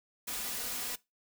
white noise with comb filter, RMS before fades -37 dBFS, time 0.27-0.96 s, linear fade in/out 10 ms, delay 4.1 ms, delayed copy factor +0.6, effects noise-tail reverb RT60 0.2 s tail -20 dB re dry

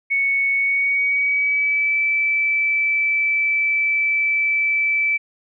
sine tone with pitch glide, 2217 to 2316 Hz, C#7 to D7, 0 to -25 cents, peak -16 dBFS, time 0.1-5.18 s, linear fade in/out 20 ms, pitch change +75 cents, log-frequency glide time 0.55-1.99 s, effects none

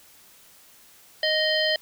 harmonic tone with a mistuned harmonic, 622.3 Hz, D#5, in tune, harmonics 1 / 3 / 5 / 7 / 8, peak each -25 / -26 / -26 / -29 / -31 dBFS, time 1.23-1.76 s, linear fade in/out 2 ms, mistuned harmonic 7, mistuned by -56 cents, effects white hiss -53 dBFS RMS until 1.81 s

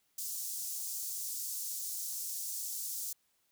pink high-pass noise, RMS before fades -39 dBFS, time 0.18-3.13 s, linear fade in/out 5 ms, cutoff 6000 Hz, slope 24 dB/octave, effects white hiss -75 dBFS RMS until 3.51 s

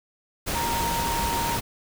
sine tone in noise, 931 Hz, A#5, 2 cents flat, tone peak -26 dBFS, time 0.54-1.58 s, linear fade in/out 20 ms, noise pink, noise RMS -28 dBFS, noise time 0.46-1.61 s, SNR -1 dB, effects none

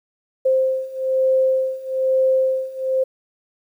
sine beating tone pair, 523.3 / 524.4 Hz, C5 / C5, 0 / +4 cents, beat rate 1.1 Hz, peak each -20 / -18 dBFS, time 0.45-3.04 s, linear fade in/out 10 ms, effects 9-bit

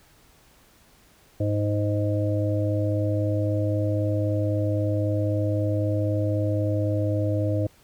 harmonic tone, 103.83 Hz, G#2, in tune, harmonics 1 / 3 / 5 / 6, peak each -23 / -28 / -30 / -31 dBFS, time 1.4-7.67 s, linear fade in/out 5 ms, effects pink hiss -57 dBFS RMS until 7.83 s

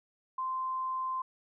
sine tone, 1040 Hz, C6, 11 cents flat, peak -31 dBFS, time 0.38-1.22 s, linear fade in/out 5 ms, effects none

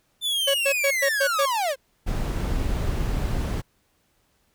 45% pulse linear sweep, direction down, 3562 to 503 Hz, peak -22 dBFS, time 0.21-1.76 s, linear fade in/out 50 ms
45% pulse tone bursts, 554.4 Hz, C#5, in tune, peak -20 dBFS, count 6, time 0.47-1.458 s, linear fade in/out 10 ms, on 73 ms, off 110 ms
brown noise, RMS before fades -25 dBFS, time 2.06-3.62 s, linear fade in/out 20 ms
effects pink hiss -67 dBFS RMS until 4.54 s

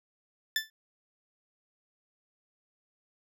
20% pulse tone with exponential decay, 1760 Hz, A6, in tune, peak -18 dBFS, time 0.56-0.7 s, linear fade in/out 2 ms, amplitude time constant 29 ms, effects none

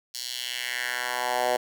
10% pulse tone with high-pass filter sweep, 124 Hz, B2, 7 cents sharp, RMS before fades -29 dBFS, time 0.14-1.57 s, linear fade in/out 10 ms, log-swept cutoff 4800 to 580 Hz, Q 2.1, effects none

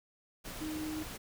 sine tone in noise, 310.2 Hz, D#4, 5 cents flat, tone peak -36 dBFS, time 0.6-1.04 s, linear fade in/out 20 ms, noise pink, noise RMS -44 dBFS, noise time 0.44-1.18 s, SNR +5 dB, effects none

